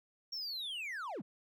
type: linear sweep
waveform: triangle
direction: down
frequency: 5588 to 130.81 Hz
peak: -37 dBFS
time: 0.32-1.22 s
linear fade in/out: 10 ms
effects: none